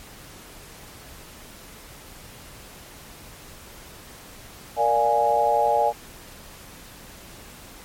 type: chord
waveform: sine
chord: Bb dominant seventh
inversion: none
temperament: equal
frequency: 466.2 / 587.3 / 698.5 / 830.6 Hz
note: Bb4 / D5 / F5 / Ab5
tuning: 0 / 0 / 0 / 0 cents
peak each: -26 / -23 / -24 / -20 dBFS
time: 4.76-5.93 s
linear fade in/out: 50 ms
effects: pink hiss -44 dBFS RMS until 7.84 s + MP3 64 kbps